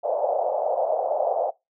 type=band-pass noise; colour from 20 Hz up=white; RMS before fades=-24 dBFS; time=0.03-1.51 s; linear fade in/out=20 ms; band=540 to 730 Hz; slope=48 dB/octave; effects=noise-tail reverb RT60 0.2 s tail -23 dB re dry